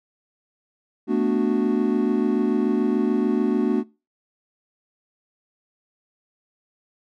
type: chord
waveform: triangle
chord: B minor seventh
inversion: third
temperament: equal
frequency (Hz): 220 / 246.9 / 293.7 / 370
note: A3 / B3 / D4 / F#4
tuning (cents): 0 / 0 / 0 / 0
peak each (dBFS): -22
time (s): 1.07-3.84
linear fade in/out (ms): 50
effects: noise-tail reverb RT60 0.3 s tail -23 dB re dry